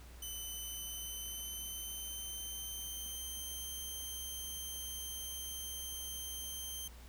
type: tone with pitch glide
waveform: 10% pulse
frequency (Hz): 3028 to 3135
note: F#7 to G7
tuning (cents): +39 to -1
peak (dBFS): -34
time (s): 0.22-6.88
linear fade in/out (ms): 5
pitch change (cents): +60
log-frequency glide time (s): 0.56-3.66
effects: added 60 Hz sine -51 dBFS peak until 7.08 s + pink hiss -59 dBFS RMS until 7.08 s